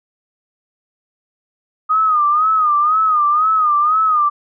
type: tone with vibrato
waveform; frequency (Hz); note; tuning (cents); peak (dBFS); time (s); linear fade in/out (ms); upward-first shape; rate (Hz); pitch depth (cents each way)
sine; 1236; D#6; -12; -11; 1.89-4.3; 20; sine; 2; 92
effects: none